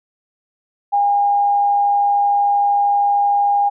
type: tone with amplitude modulation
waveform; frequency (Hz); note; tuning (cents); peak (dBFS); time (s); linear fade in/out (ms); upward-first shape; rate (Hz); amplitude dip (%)
sine; 811; G#5; -41; -11; 0.92-3.7; 20; sine; 113; 25
effects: none